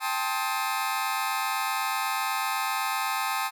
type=chord; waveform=sawtooth; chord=A half-diminished seventh; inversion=third; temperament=just; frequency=792 / 880 / 1056 / 1267.2 Hz; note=G5 / A5 / C6 / Eb6; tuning=+18 / 0 / +16 / +31 cents; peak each=-28 dBFS; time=0-3.51 s; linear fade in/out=50 ms; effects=none